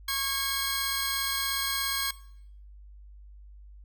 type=tone cluster; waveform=15% pulse; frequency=1099 / 1630 / 4159 Hz; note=C#6 / G#6 / C8; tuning=-15 / -33 / -11 cents; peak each=-26 dBFS; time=0.08-2.11 s; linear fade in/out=5 ms; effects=noise-tail reverb RT60 0.7 s tail -20 dB re dry + added 50 Hz sine -46 dBFS peak until 3.84 s